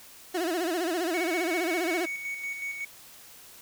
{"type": "tone with vibrato", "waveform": "30% pulse", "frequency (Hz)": 343.1, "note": "F4", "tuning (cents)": -31, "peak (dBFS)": -24, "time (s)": [0.34, 2.06], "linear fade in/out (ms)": 10, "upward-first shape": "sine", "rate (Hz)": 15, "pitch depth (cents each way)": 140}
{"type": "tone with tremolo", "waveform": "triangle", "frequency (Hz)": 2230, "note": "C#7", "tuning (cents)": 10, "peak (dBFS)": -29, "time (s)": [1.14, 2.85], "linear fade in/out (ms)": 5, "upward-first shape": "square", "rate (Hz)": 5.4, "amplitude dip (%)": 45}
{"effects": ["white hiss -50 dBFS RMS until 3.61 s"]}